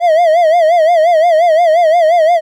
triangle tone with vibrato, 662 Hz, E5, 7 cents sharp, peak -4 dBFS, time 0-2.41 s, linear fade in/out 50 ms, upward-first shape sine, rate 5.7 Hz, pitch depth 120 cents each way, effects none

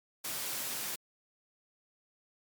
white high-pass noise, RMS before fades -37 dBFS, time 0.24-0.96 s, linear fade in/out 10 ms, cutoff 100 Hz, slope 24 dB/octave, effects MP3 96 kbps

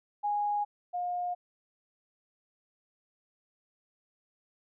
sine tone pair in turn, 826 / 712.5 Hz, G#5 / F5, -10 / +34 cents, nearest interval minor third, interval 256 cents, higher first, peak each -27 / -30 dBFS, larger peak first, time 0.23-0.65 / 0.93-1.35 s, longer neither, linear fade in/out 20 ms, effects none

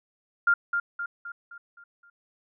sine tone with echo, 1400 Hz, F6, 4 cents sharp, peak -17 dBFS, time 0.47-0.54 s, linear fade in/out 5 ms, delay 260 ms, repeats 6, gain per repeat -6 dB, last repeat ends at 2.1 s, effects none

